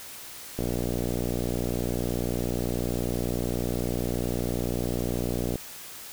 click train, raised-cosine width 2 ms, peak -15 dBFS, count 299, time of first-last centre 0.59-5.557 s, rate 60 Hz, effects white hiss -42 dBFS RMS until 6.12 s

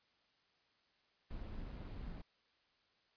brown noise with amplitude modulation, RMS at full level -44 dBFS, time 1.3-2.22 s, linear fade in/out 10 ms, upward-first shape sine, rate 194 Hz, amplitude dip 50%, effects white hiss -75 dBFS RMS until 3.16 s + resampled to 11025 Hz

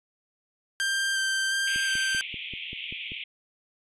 sawtooth tone with vibrato, 1575 Hz, G6, 8 cents sharp, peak -21 dBFS, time 0.8-2.21 s, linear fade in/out 0 ms, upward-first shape square, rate 1.4 Hz, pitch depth 10 cents each way
pink band-pass noise, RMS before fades -37 dBFS, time 1.67-3.24 s, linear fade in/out 5 ms, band 2200 to 3400 Hz, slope 96 dB/octave
click train, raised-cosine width 3 ms, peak -29 dBFS, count 8, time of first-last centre 1.76-3.119 s, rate 5.15 Hz
effects resampled to 24000 Hz

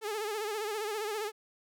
sawtooth tone with vibrato, 424.8 Hz, G#4, 39 cents sharp, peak -29 dBFS, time 0.01-1.32 s, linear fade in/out 50 ms, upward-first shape sine, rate 15 Hz, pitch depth 81 cents each way, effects none

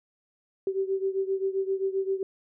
sine beating tone pair, 383.8 / 391.4 Hz, G4 / G4, -37 / -3 cents, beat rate 7.6 Hz, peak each -27 / -30 dBFS, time 0.67-2.23 s, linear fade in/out 2 ms, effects none

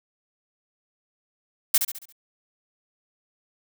blue noise with echo, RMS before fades -17 dBFS, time 1.74-1.78 s, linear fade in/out 5 ms, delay 69 ms, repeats 5, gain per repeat -7 dB, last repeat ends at 2.125 s, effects none

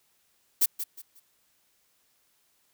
violet noise with echo, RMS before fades -21 dBFS, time 0.61-0.66 s, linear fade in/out 10 ms, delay 180 ms, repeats 3, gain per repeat -11 dB, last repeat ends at 1.2 s, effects white hiss -69 dBFS RMS until 2.73 s

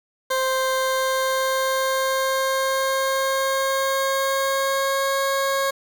20% pulse tone with pitch glide, 523.3 to 545.5 Hz, C5 to C#5, 0 to -28 cents, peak -15 dBFS, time 0.3-5.71 s, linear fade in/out 10 ms, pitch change +72 cents, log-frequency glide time 0.75-5.17 s, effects 7-bit

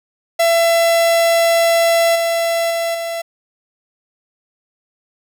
45% pulse tone with level steps, 671 Hz, E5, 31 cents sharp, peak -11 / -15 / -17 / -21 dBFS, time 0.39-3.22 s, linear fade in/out 10 ms, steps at 2.15 / 2.7 / 2.94 s, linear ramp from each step 10 ms, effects none

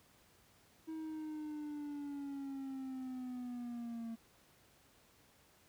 triangle linear sweep, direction down, 320.5 to 226.4 Hz, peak -39 dBFS, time 0.87-4.16 s, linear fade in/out 20 ms, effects pink hiss -67 dBFS RMS until 5.68 s + high-pass 60 Hz 12 dB/octave

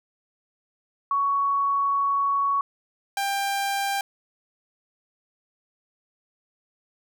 sine / sawtooth tone pair in turn, 1117 / 793.5 Hz, C#6 / G5, +13 / +21 cents, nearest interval tritone, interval 592 cents, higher first, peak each -20 dBFS, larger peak neither, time 1.11-2.61 / 3.17-4.01 s, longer first, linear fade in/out 2 ms, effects none

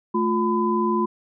sine tone cluster, 219.3 / 353.1 / 1007 Hz, A3 / F4 / B5, -6 / +19 / +33 cents, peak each -23 dBFS, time 0.14-1.06 s, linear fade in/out 10 ms, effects none

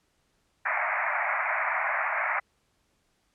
white band-pass noise, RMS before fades -28 dBFS, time 0.65-2.4 s, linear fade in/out 10 ms, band 610 to 2300 Hz, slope 96 dB/octave, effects pink hiss -71 dBFS RMS until 3.34 s + low-pass 10000 Hz 12 dB/octave

